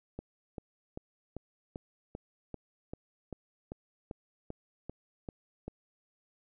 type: click train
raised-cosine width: 2 ms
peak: -26 dBFS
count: 15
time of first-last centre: 0.19-5.68 s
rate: 2.55 Hz
effects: none